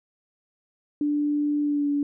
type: tone with pitch glide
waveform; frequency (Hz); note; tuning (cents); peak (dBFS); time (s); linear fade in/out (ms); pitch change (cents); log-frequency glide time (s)
sine; 293.7 to 287.5; D4 to D4; 0 to -37; -21; 1.01-2.03; 2; -37; 1.62-1.89
effects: none